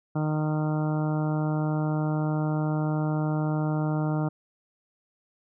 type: harmonic tone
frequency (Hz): 153.6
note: D#3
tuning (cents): -22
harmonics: 1 / 2 / 3 / 4 / 5 / 6 / 7 / 8 / 9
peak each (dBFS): -25 / -30 / -39 / -36 / -38 / -41 / -46 / -43 / -43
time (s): 0.15-4.29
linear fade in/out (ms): 10
effects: none